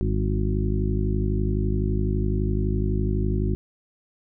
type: harmonic tone with a mistuned harmonic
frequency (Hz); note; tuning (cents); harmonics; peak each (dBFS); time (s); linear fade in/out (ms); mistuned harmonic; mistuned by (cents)
51.91; G#1; 0; 1 / 2 / 3 / 4 / 5 / 6 / 7; -24 / -26 / -31 / -30 / -34 / -35 / -31; 0.01-3.55; 0; 4; -60
effects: none